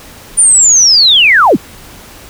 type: linear sweep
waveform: sine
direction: down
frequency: 9397 to 104.3 Hz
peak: -3 dBFS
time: 0.37-1.57 s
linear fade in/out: 20 ms
effects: pink hiss -34 dBFS RMS until 2.29 s